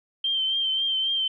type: tone with vibrato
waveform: sine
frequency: 3136 Hz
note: G7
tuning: in tune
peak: -22 dBFS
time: 0.24-1.28 s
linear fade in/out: 5 ms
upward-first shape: triangle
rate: 3.7 Hz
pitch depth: 40 cents each way
effects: none